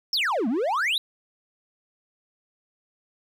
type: exponential two-way sweep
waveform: triangle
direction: down then up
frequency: 5630 to 207.7 to 4034 Hz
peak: -20 dBFS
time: 0.13-0.98 s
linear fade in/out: 2 ms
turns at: 0.48 s
effects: none